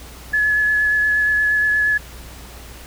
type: tone with vibrato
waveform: sine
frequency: 1706 Hz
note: G#6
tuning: 46 cents sharp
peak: -14 dBFS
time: 0.33-1.98 s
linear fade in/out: 10 ms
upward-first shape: triangle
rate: 8.5 Hz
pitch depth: 15 cents each way
effects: added 60 Hz sine -38 dBFS peak until 2.86 s + pink hiss -40 dBFS RMS until 2.86 s